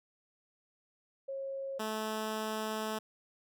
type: tone pair in turn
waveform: sine / 10% pulse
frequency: 543 / 217.4 Hz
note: C#5 / A3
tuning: -36 / -21 cents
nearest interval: octave + major third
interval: 1585 cents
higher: first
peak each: -36 / -26 dBFS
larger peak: second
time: 1.28-1.79 / 1.79-2.99 s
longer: second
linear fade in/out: 10 ms
effects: none